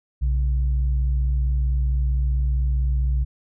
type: tone pair together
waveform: sine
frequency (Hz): 61.74 / 137.25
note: B1 / C#3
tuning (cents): 0 / -17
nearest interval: octave + major second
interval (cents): 1383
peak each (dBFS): -18 / -30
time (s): 0.21-3.25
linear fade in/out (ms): 20
effects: none